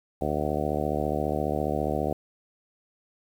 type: harmonic tone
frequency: 74.7 Hz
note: D2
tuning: 30 cents sharp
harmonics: 1 / 2 / 3 / 4 / 5 / 6 / 7 / 8 / 9 / 10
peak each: -34 / -34 / -34 / -34 / -34 / -34 / -34 / -34 / -34 / -34 dBFS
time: 0.21-2.13 s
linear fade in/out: 5 ms
effects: 9-bit